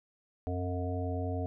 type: harmonic tone with a mistuned harmonic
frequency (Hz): 90.3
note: F#2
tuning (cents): -42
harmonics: 1 / 3 / 5 / 7 / 8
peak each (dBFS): -33 / -38 / -40 / -41 / -42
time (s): 0.47-1.46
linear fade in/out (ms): 0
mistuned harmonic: 3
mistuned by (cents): -21
effects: none